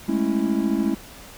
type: chord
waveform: triangle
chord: A major seventh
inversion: third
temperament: just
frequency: 206.2 / 220 / 275 / 330 Hz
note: G#3 / A3 / C#4 / E4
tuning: -12 / 0 / -14 / +2 cents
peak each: -23 dBFS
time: 0.08-0.95 s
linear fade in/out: 10 ms
effects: pink hiss -43 dBFS RMS until 1.37 s